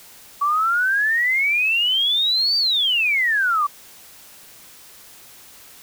sine exponential two-way sweep, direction up then down, 1132 to 4670 to 1132 Hz, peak -16 dBFS, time 0.41-3.67 s, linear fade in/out 10 ms, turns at 2.57 s, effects white hiss -45 dBFS RMS until 5.82 s

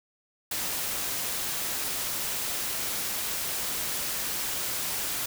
white noise, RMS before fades -31 dBFS, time 0.51-5.26 s, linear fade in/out 5 ms, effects none

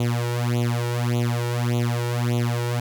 sawtooth tone with flanger, 120 Hz, B2, 49 cents flat, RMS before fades -23 dBFS, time 0-2.8 s, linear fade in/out 5 ms, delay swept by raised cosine 0.29 to 2.19 ms, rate 1.7 Hz, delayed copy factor +0.95, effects none

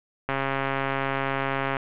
click train, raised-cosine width 0.5 ms, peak -11 dBFS, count 202, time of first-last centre 0.29-1.768 s, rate 136 Hz, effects resampled to 8000 Hz + 7-bit

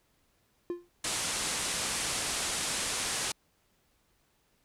triangle tone with exponential decay, 349.2 Hz, F4, in tune, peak -26 dBFS, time 0.7-0.89 s, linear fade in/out 1 ms, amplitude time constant 40 ms
white low-pass noise, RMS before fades -33 dBFS, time 1.04-3.32 s, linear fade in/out 5 ms, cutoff 10000 Hz, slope 48 dB/octave
effects pink hiss -71 dBFS RMS until 4.64 s

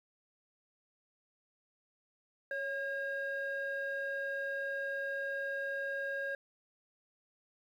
sine tone pair together, 554.4 / 1621.5 Hz, C#5 / G#6, 0 / -42 cents, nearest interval octave + perfect fifth, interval 1858 cents, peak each -37 / -35 dBFS, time 2.51-6.35 s, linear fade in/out 2 ms, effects tanh soft clip ceiling -30 dBFS + 11-bit

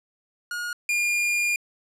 45% pulse tone pair in turn, 1436 / 2415 Hz, F6 / D7, +48 / +48 cents, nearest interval major sixth, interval 900 cents, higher second, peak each -28 / -21 dBFS, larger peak second, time 0.51-0.73 / 0.89-1.56 s, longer second, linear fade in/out 2 ms, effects low-pass 11000 Hz 12 dB/octave

